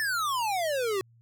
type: exponential sweep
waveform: square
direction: down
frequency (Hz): 1799 to 370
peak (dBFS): -27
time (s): 0-1.01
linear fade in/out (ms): 0
effects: added 116 Hz sine -56 dBFS peak until 1.21 s